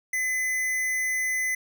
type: tone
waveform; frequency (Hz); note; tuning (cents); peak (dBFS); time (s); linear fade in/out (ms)
square; 2025; B6; +43; -25; 0.13-1.55; 5
effects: none